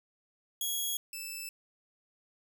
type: tone pair in turn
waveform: 10% pulse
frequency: 3322 / 2637 Hz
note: G#7 / E7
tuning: 0 / 0 cents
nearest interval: major third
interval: 400 cents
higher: first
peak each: -23 / -30 dBFS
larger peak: first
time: 0.61-0.97 / 1.13-1.49 s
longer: neither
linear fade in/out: 2 ms
effects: none